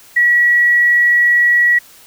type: tone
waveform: sine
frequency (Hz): 1927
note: B6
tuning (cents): -43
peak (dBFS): -8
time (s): 0.16-1.79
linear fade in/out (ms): 10
effects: white hiss -43 dBFS RMS until 2.06 s

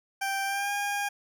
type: tone with pitch glide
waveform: 20% pulse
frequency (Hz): 784 to 811.2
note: G5 to G#5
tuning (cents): 0 to -41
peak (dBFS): -23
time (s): 0.21-1.09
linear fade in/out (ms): 10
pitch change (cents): +59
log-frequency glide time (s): 0.45-0.72
effects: none

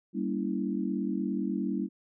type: chord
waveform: sine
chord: G diminished seventh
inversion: none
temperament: equal with one note detuned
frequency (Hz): 196 / 233.1 / 282.8 / 329.6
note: G3 / Bb3 / Db4 / Fb4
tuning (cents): 0 / 0 / +35 / 0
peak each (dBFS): -32 / -34 / -34 / -35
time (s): 0.13-1.89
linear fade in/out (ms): 50
effects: none

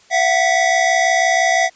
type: tone cluster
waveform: square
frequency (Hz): 675 / 741 / 1966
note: E5 / F#5 / B6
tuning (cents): +41 / +2 / -8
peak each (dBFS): -18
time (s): 0.1-1.7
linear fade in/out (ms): 50
effects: white hiss -50 dBFS RMS until 1.75 s + resampled to 16000 Hz

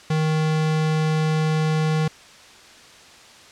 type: tone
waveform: square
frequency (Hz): 156.4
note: D#3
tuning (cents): +9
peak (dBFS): -19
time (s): 0.1-2.08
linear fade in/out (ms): 5
effects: white hiss -46 dBFS RMS until 3.51 s + low-pass 6000 Hz 12 dB/octave

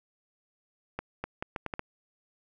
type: accelerating click train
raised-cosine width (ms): 0.5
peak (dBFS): -18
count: 7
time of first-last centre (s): 0.99-1.794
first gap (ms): 250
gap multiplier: 0.74
effects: none

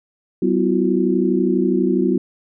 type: tone cluster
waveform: sine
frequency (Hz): 192.2 / 252.1 / 332.6 / 364.9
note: G3 / B3 / E4 / F#4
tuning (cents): -34 / +36 / +16 / -24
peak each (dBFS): -20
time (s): 0.42-2.18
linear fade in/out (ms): 5
effects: none

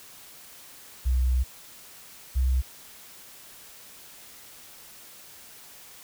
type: tone pair in turn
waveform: sine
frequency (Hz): 63 / 64.32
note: B1 / C2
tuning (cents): +35 / -29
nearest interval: unison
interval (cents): 36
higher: second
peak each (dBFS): -20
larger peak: neither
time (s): 1.05-1.44 / 2.35-2.62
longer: first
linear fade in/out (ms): 20
effects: white hiss -48 dBFS RMS until 6.03 s

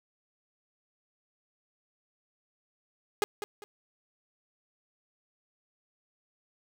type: tone with echo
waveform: sawtooth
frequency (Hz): 413.5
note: G#4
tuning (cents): -8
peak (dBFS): -20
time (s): 3.22-3.24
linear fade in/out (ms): 0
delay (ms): 200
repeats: 2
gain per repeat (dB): -10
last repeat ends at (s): 3.64
effects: none

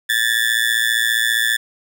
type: tone with amplitude modulation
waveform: 30% pulse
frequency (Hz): 1744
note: A6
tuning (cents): -16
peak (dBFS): -9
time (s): 0.09-1.57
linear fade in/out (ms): 10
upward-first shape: sine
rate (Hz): 115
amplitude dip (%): 90
effects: none

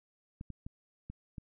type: clicks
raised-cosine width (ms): 5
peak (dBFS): -30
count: 5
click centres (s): 0.411 / 0.503 / 0.665 / 1.1 / 1.382
effects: none

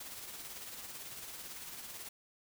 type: noise with tremolo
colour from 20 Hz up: white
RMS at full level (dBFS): -45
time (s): 0-2.09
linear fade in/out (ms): 5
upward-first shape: sine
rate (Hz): 18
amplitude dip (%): 40
effects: none

